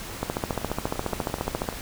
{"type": "two click trains", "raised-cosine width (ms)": 1, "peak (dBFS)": [-22, -11], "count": [15, 22], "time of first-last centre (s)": [[0.53, 1.727], [0.23, 1.688]], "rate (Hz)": [11.7, 14.4], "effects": ["pink hiss -37 dBFS RMS until 1.81 s"]}